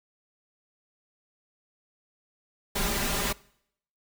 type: noise with comb filter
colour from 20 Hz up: pink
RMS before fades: -28 dBFS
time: 2.75-3.33 s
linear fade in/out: 10 ms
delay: 5 ms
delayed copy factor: +0.95
effects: noise-tail reverb RT60 0.7 s tail -23 dB re dry